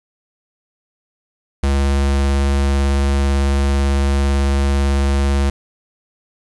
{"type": "tone with vibrato", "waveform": "square", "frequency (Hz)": 69.3, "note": "C#2", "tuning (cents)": 0, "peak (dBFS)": -14, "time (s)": [1.63, 5.5], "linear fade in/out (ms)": 5, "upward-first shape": "triangle", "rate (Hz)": 18, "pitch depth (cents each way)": 13, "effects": ["resampled to 24000 Hz", "7-bit"]}